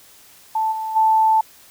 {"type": "tone with level steps", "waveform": "sine", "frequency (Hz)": 880, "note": "A5", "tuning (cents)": 0, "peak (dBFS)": [-17, -23, -12], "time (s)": [0.55, 1.41], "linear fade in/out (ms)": 5, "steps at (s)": [0.71, 0.95], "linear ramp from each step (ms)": 20, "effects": ["white hiss -48 dBFS RMS until 1.7 s"]}